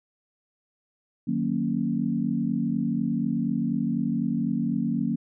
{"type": "chord", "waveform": "sine", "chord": "D# minor seventh", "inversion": "none", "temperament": "equal with one note detuned", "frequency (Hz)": [153.51, 185, 233.1, 277.2], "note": ["D#3", "F#3", "A#3", "C#4"], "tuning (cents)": [-23, 0, 0, 0], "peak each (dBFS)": [-32, -29, -26, -30], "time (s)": [1.27, 5.16], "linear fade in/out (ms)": 10, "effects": []}